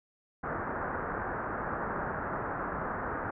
white low-pass noise, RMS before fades -35 dBFS, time 0.43-3.31 s, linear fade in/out 10 ms, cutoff 1600 Hz, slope 48 dB/octave, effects none

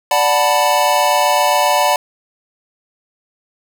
square chord, B minor seventh, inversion first, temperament equal, 587.3 / 740 / 880 / 987.8 Hz, D5 / F#5 / A5 / B5, 0 / 0 / 0 / 0 cents, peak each -18 dBFS, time 0.11-1.96 s, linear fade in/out 2 ms, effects none

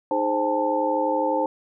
sine tone cluster, 308.6 / 416.7 / 525 / 814 / 886 Hz, D#4 / G#4 / C5 / G#5 / A5, -14 / +6 / +6 / -35 / +12 cents, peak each -27 / -32 / -24 / -32 / -24 dBFS, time 0.11-1.46 s, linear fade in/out 2 ms, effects none

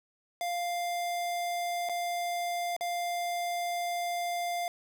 square tone with dropouts, 698.5 Hz, F5, in tune, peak -31 dBFS, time 0.41-4.68 s, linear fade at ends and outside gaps 1 ms, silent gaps 1.889-1.895 / 2.765-2.809 s, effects 12-bit

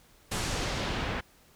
pink noise with low-pass filter sweep, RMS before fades -32 dBFS, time 0.31-1.21 s, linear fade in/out 10 ms, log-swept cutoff 9800 to 2400 Hz, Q 1, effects pink hiss -60 dBFS RMS until 1.55 s

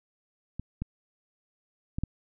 clicks, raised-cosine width 5 ms, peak -22 / -19 / -19 / -16 dBFS, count 4, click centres 0.596 / 0.82 / 1.985 / 2.036 s, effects none

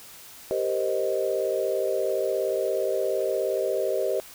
sine chord, C minor seventh, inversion second, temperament equal, 392 / 466.2 / 523.3 / 622.3 Hz, G4 / Bb4 / C5 / Eb5, 0 / 0 / 0 / 0 cents, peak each -28 / -31 / -28 / -28 dBFS, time 0.51-4.2 s, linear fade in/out 0 ms, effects white hiss -46 dBFS RMS until 4.34 s

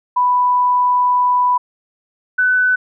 sine tone pair in turn, 990 / 1501 Hz, B5 / F#6, +4 / +24 cents, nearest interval perfect fifth, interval 720 cents, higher second, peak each -11 / -11 dBFS, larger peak neither, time 0.16-1.58 / 2.38-2.76 s, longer first, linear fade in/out 10 ms, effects none

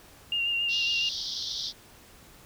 sine tone with vibrato, 2794 Hz, F7, in tune, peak -25 dBFS, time 0.32-1.09 s, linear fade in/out 2 ms, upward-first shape sine, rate 7.2 Hz, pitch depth 27 cents each way
pink band-pass noise, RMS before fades -34 dBFS, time 0.68-1.73 s, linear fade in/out 50 ms, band 3300 to 5700 Hz, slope 96 dB/octave
effects pink hiss -53 dBFS RMS until 2.45 s

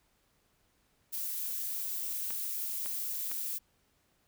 violet noise, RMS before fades -36 dBFS, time 1.12-3.59 s, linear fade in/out 20 ms
clicks, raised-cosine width 0.3 ms, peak -27 dBFS, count 3, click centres 2.306 / 2.86 / 3.315 s
effects pink hiss -72 dBFS RMS until 4.27 s

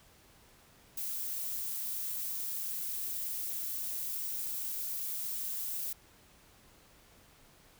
violet noise, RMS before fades -37 dBFS, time 0.97-5.93 s, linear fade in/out 5 ms, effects pink hiss -61 dBFS RMS until 7.79 s

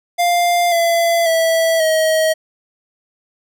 square tone with pitch steps, 699 / 676.8 / 655.2 / 634.4 Hz, F5 / E5 / E5 / D#5, +1 / +45 / -11 / +33 cents, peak -13 dBFS, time 0.18-2.34 s, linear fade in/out 20 ms, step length 540 ms, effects none

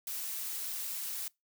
blue noise, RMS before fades -38 dBFS, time 0.07-1.28 s, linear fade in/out 2 ms, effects noise-tail reverb RT60 0.2 s tail -24 dB re dry

